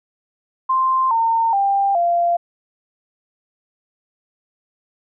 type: tone with pitch steps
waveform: sine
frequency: 1046.5 / 911 / 793.1 / 690.4 Hz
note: C6 / A#5 / G5 / F5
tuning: 0 / -40 / +20 / -20 cents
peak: -14 dBFS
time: 0.69-2.37 s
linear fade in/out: 10 ms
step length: 420 ms
effects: none